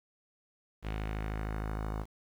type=tone with low-pass filter sweep; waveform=sawtooth; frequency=53.1 Hz; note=G#1; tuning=39 cents sharp; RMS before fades=-36 dBFS; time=0.82-2.06 s; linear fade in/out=50 ms; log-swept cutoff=2900 to 1100 Hz; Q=1.7; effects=9-bit